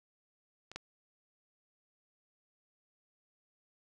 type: clicks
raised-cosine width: 0.2 ms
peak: -30 / -22 dBFS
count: 2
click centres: 0.716 / 0.76 s
effects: none